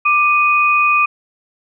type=tone pair together; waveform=sine; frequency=1185.2 / 2489 Hz; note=D6 / D#7; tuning=+15 / 0 cents; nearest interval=octave + minor second; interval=1285 cents; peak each=-13 dBFS; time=0.05-1.06 s; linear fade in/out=10 ms; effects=none